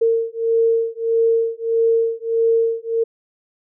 sine beating tone pair, 455.8 / 457.4 Hz, A#4 / A#4, -39 / -33 cents, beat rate 1.6 Hz, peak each -18 dBFS, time 0.01-3.04 s, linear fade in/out 10 ms, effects none

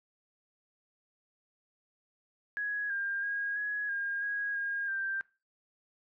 sine tone with pitch steps, 1668 / 1601 / 1636 / 1675 / 1617 / 1648 / 1623 / 1576 Hz, G#6 / G6 / G#6 / G#6 / G#6 / G#6 / G#6 / G6, +7 / +36 / -26 / +14 / -47 / -14 / -40 / +9 cents, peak -31 dBFS, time 2.57-5.21 s, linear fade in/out 0 ms, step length 330 ms, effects noise-tail reverb RT60 0.3 s tail -21 dB re dry

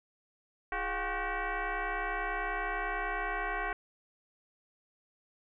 sine tone with frequency modulation, 410.6 Hz, G#4, 20 cents flat, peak -31 dBFS, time 0.72-3.73 s, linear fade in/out 2 ms, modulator 376 Hz, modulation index 4.7, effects none

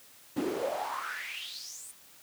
brown noise with high-pass filter sweep, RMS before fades -36 dBFS, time 0.36-1.92 s, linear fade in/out 10 ms, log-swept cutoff 270 to 9600 Hz, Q 6.7, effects white hiss -56 dBFS RMS until 2.22 s + high-pass 60 Hz 12 dB/octave

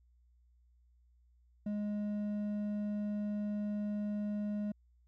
sine tone with hard clipping, 207.7 Hz, G#3, in tune, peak -35 dBFS, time 1.66-4.72 s, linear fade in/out 5 ms, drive 5 dB, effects added 60 Hz sine -64 dBFS peak until 5.07 s

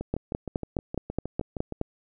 two click trains, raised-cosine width 2 ms, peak -19 / -13 dBFS, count 12 / 9, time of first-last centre 0.01-1.723 / 0.14-1.814 s, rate 6.42 / 4.78 Hz, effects none

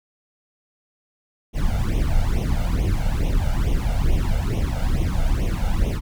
brown noise with flanger, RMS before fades -20 dBFS, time 1.53-6.01 s, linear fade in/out 50 ms, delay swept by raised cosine 0.32 to 1.42 ms, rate 2.3 Hz, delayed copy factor +0.9, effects none

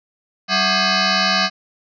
sine tone with frequency modulation, 1590 Hz, G6, 24 cents sharp, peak -14 dBFS, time 0.48-1.5 s, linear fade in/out 50 ms, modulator 466 Hz, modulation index 7.5, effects none

